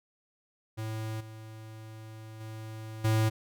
square tone with level steps, 110 Hz, A2, in tune, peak -34 / -44 / -40 / -24 dBFS, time 0.77-3.3 s, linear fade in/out 20 ms, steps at 1.2 / 2.4 / 3.04 s, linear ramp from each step 10 ms, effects none

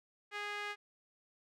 sawtooth tone with band-pass filter, 412.8 Hz, G#4, 10 cents flat, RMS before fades -41 dBFS, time 0.31-0.76 s, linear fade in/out 50 ms, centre 2000 Hz, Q 1.6, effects none

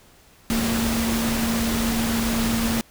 sine tone in noise, 228.9 Hz, A#3, 31 cents flat, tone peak -22 dBFS, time 0.5-2.81 s, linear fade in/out 0 ms, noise pink, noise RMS -26 dBFS, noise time 0.5-2.81 s, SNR +1 dB, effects pink hiss -53 dBFS RMS until 2.9 s

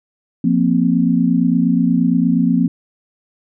sine chord, F suspended fourth, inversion none, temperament equal, 174.61 / 233.1 / 261.6 Hz, F3 / Bb3 / C4, 0 / 0 / 0 cents, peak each -16 dBFS, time 0.44-2.68 s, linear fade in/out 5 ms, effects none

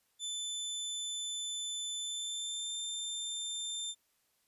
25% pulse tone with pitch glide, 3520 to 3579 Hz, A7 to A7, 0 to +29 cents, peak -32 dBFS, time 0.19-3.95 s, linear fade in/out 50 ms, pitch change +29 cents, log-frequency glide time 1.98-2.74 s, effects white hiss -75 dBFS RMS until 4.47 s + resampled to 32000 Hz

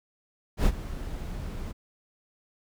brown noise with ADSR envelope, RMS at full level -19 dBFS, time 0.57-1.73 s, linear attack 88 ms, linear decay 53 ms, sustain -16 dB, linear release 25 ms, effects none

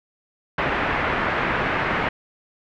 white low-pass noise, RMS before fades -23 dBFS, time 0.58-2.09 s, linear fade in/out 5 ms, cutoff 2100 Hz, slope 24 dB/octave, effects none

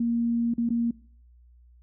sine tone with dropouts, 234.1 Hz, A#3, 8 cents sharp, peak -22 dBFS, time 0-0.91 s, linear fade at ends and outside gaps 5 ms, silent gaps 0.539-0.58 / 0.691-0.703 s, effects noise-tail reverb RT60 0.5 s tail -21 dB re dry + added 60 Hz sine -52 dBFS peak until 1.82 s

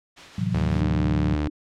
white noise with tremolo, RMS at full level -40 dBFS, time 0.16-0.82 s, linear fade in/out 20 ms, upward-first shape sine, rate 5.4 Hz, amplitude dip 30%
sine chord, F# half-diminished seventh, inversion first, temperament equal, 110 / 130.81 / 164.81 / 185 Hz, A2 / C3 / E3 / F#3, 0 / 0 / 0 / 0 cents, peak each -27 / -30 / -29 / -26 dBFS, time 0.38-1.35 s, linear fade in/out 5 ms
sawtooth tone with pitch glide, 77 to 74.72 Hz, D#2 to D2, -17 to +30 cents, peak -20 dBFS, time 0.54-1.48 s, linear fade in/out 5 ms, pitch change -53 cents, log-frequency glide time 0.84-1.04 s
sine tone, 299 Hz, D4, 31 cents sharp, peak -29 dBFS, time 0.75-1.5 s, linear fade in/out 10 ms
effects low-pass 4000 Hz 12 dB/octave

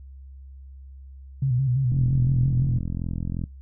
sine tone with vibrato, 129.2 Hz, C3, 21 cents flat, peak -19 dBFS, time 1.42-2.78 s, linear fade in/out 5 ms, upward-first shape square, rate 5.9 Hz, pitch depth 80 cents each way
click train, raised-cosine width 5 ms, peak -17 dBFS, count 66, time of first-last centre 1.92-3.439 s, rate 42.8 Hz
effects noise-tail reverb RT60 0.2 s tail -22 dB re dry + added 67 Hz sine -40 dBFS peak until 3.61 s

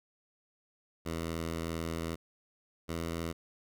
10% pulse tone pair in turn, 82.41 / 83.18 Hz, E2 / E2, 0 / +16 cents, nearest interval unison, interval 16 cents, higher second, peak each -26 dBFS, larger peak neither, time 1.05-2.16 / 2.88-3.33 s, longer first, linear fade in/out 20 ms, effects none

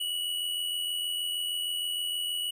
square tone with amplitude modulation, 2934 Hz, F#7, 15 cents flat, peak -28 dBFS, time 0-2.51 s, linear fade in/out 10 ms, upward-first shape sine, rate 86.4 Hz, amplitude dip 45%, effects none

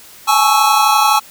square chord, A major seventh, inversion third, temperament equal with one note detuned, 830.6 / 862.4 / 1108.7 / 1318.5 Hz, G#5 / A5 / C#6 / E6, 0 / -35 / 0 / 0 cents, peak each -16 dBFS, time 0.27-1.2 s, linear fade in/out 20 ms, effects white hiss -40 dBFS RMS until 1.3 s

